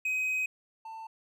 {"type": "tone pair in turn", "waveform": "triangle", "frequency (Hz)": [2522, 891.7], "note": ["D#7", "A5"], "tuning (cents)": [23, 23], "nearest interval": "octave + tritone", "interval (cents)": 1800, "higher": "first", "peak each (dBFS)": [-26, -38], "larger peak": "first", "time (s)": [[0.05, 0.46], [0.85, 1.07]], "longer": "first", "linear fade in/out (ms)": 5, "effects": []}